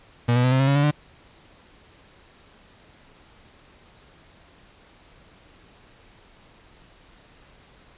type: tone with pitch steps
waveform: 35% pulse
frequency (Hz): 119.7 / 123.42 / 127.26 / 131.21 / 135.29 / 139.5 / 143.84 / 148.31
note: A#2 / B2 / C3 / C3 / C#3 / C#3 / D3 / D3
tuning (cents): +46 / -1 / -48 / +5 / -42 / +11 / -36 / +17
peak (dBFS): -15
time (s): 0.28-0.912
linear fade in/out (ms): 10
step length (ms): 79
effects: pink hiss -53 dBFS RMS until 7.97 s + resampled to 8000 Hz